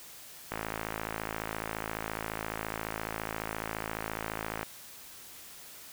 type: click train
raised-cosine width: 0.5 ms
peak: -18 dBFS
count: 225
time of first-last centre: 0.52-4.63 s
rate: 54.5 Hz
effects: white hiss -49 dBFS RMS until 5.92 s